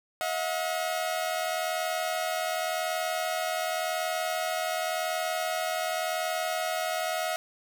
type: tone pair together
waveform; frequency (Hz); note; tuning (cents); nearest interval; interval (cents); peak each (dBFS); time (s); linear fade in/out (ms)
sawtooth; 640 / 720.9; D#5 / F#5; +49 / -45; major second; 206; -27; 0.21-7.36; 0
effects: none